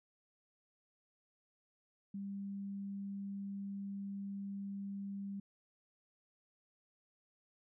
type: tone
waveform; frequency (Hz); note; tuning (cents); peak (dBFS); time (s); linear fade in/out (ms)
sine; 198.4; G3; +21; -40; 2.14-5.4; 5
effects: none